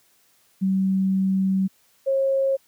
sine tone pair in turn, 191.1 / 540.5 Hz, G3 / C#5, -44 / -44 cents, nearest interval octave + tritone, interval 1800 cents, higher second, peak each -18 dBFS, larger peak neither, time 0.61-1.68 / 2.06-2.57 s, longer first, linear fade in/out 20 ms, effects white hiss -61 dBFS RMS until 2.67 s + high-pass 60 Hz 12 dB/octave

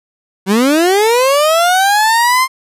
30% pulse linear sweep, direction up, 182.4 to 1059 Hz, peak -6 dBFS, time 0.46-2.48 s, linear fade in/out 50 ms, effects resampled to 32000 Hz

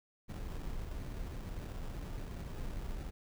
brown noise with sample-and-hold, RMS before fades -41 dBFS, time 0.28-3.11 s, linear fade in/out 20 ms, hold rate 2100 Hz, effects none

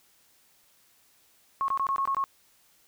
sine tone bursts, 1092 Hz, C#6, 26 cents flat, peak -24 dBFS, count 7, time 1.61-2.24 s, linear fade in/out 0 ms, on 72 ms, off 21 ms, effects white hiss -63 dBFS RMS until 2.87 s

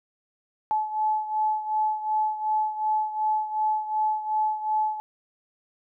sine beating tone pair, 860 / 862.7 Hz, A5 / A5, -40 / -34 cents, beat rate 2.7 Hz, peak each -24 / -29 dBFS, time 0.71-5 s, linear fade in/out 0 ms, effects none

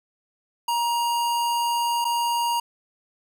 square tone with dropouts, 944 Hz, A#5, 22 cents sharp, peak -22 dBFS, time 0.68-2.6 s, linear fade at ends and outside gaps 5 ms, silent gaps 2.045-2.05 s, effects none

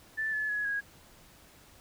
sine tone with pitch steps, 1760 / 1721.8 / 1684.4 / 1647.8 Hz, A6 / A6 / G#6 / G#6, 0 / -38 / +24 / -14 cents, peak -29 dBFS, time 0.17-0.81 s, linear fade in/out 20 ms, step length 160 ms, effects pink hiss -57 dBFS RMS until 1.8 s

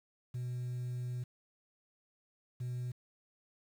sine tone bursts at uneven times, 123.9 Hz, B2, 6 cents sharp, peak -33 dBFS, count 2, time 0.34-1.24 / 2.6-2.92 s, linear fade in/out 10 ms, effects tanh soft clip ceiling -35 dBFS + 10-bit

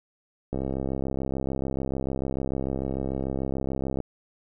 click train, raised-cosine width 2 ms, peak -16 dBFS, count 233, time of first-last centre 0.53-4.003 s, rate 66.8 Hz, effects none

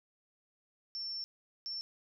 sine tone bursts at uneven times, 5410 Hz, E8, 44 cents sharp, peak -37 dBFS, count 2, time 0.95-1.24 / 1.66-1.81 s, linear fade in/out 0 ms, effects none

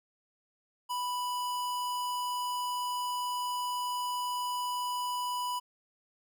square tone, 987.8 Hz, B5, in tune, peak -32 dBFS, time 0.89-5.6 s, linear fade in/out 20 ms, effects none

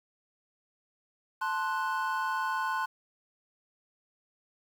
triangle chord, F# diminished, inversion first, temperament equal, 880 / 1046.5 / 1480 Hz, A5 / C6 / F#6, 0 / 0 / 0 cents, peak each -32 / -30 / -32 dBFS, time 1.41-2.86 s, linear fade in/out 10 ms, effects 9-bit

